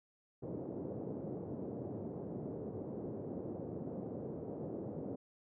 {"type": "band-pass noise", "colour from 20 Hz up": "white", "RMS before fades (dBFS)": -43, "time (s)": [0.42, 5.16], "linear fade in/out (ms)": 10, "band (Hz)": [100, 490], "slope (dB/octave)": 24, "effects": []}